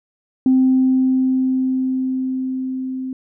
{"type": "tone with level ramp", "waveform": "sine", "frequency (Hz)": 260, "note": "C4", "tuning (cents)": -11, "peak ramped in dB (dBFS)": [-9, -23], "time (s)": [0.46, 3.13], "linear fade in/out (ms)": 2, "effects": ["tanh soft clip ceiling -6 dBFS"]}